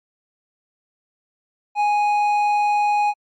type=tone with hard clipping; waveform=sine; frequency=830 Hz; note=G#5; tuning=1 cent flat; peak=-17 dBFS; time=1.75-3.14 s; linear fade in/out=50 ms; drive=6 dB; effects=MP3 48 kbps